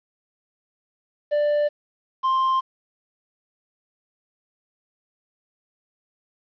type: tone pair in turn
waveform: triangle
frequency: 590 / 1051.3 Hz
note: D5 / C6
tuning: +8 / +8 cents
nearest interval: minor seventh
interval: 1000 cents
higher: second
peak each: -16 dBFS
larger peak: neither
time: 1.31-1.69 / 2.23-2.61 s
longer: neither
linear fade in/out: 20 ms
effects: resampled to 11025 Hz + 9-bit